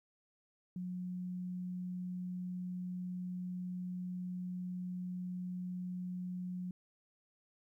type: tone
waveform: sine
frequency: 180.9 Hz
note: F#3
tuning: 39 cents flat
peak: -38 dBFS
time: 0.76-6.71 s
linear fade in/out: 2 ms
effects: 13-bit